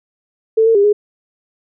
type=tone with pitch steps; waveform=sine; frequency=444.2 / 453.5 / 403 / 415.6 Hz; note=A4 / A#4 / G4 / G#4; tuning=+16 / -48 / +48 / +1 cents; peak=-8 dBFS; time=0.57-0.93 s; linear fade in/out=10 ms; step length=90 ms; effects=none